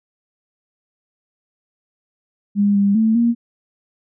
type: tone with pitch steps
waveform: sine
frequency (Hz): 203.1 / 200.2 / 221.4 / 234.9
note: G#3 / G3 / A3 / A#3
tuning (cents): -38 / +37 / +11 / +13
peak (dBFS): -12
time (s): 2.55-3.35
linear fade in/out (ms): 50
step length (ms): 200
effects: none